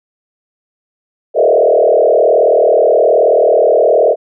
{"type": "tone with frequency modulation", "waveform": "sine", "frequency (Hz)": 545, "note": "C#5", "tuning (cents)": -29, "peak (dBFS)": -6, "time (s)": [1.34, 4.16], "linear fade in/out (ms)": 50, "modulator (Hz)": 38.8, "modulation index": 3.2, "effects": []}